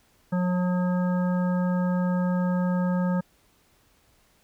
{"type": "harmonic tone", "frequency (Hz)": 180.3, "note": "F#3", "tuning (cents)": -45, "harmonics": [1, 3, 5, 7, 9], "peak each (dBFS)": [-22, -32, -36, -39, -41], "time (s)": [0.32, 3.21], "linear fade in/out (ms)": 10, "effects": ["pink hiss -63 dBFS RMS until 4.43 s"]}